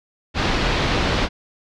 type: low-pass noise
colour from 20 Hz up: pink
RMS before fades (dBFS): -20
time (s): 0.34-1.29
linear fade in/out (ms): 50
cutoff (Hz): 4600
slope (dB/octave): 24
effects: none